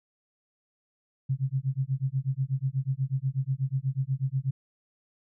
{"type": "tone with tremolo", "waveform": "sine", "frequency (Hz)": 133.5, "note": "C3", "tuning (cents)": 35, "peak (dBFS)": -22, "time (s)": [1.29, 4.51], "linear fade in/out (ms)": 10, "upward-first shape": "sine", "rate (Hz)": 8.2, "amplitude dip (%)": 100, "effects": []}